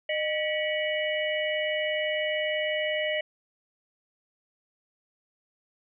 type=tone cluster; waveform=sine; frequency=613 / 1939 / 2247 / 2942 Hz; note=D#5 / B6 / C#7 / F#7; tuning=-26 / -32 / +23 / -11 cents; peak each=-28 / -32 / -34 / -34 dBFS; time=0.09-3.21 s; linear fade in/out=5 ms; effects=none